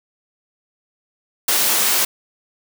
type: high-pass noise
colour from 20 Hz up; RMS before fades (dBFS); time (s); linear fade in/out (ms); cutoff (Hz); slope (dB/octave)
white; -17; 1.48-2.05; 5; 260; 12
effects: none